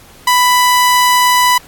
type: tone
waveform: sawtooth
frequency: 992 Hz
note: B5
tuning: 7 cents sharp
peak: -4 dBFS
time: 0.27-1.58 s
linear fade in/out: 5 ms
effects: pink hiss -41 dBFS RMS until 1.67 s + AAC 64 kbps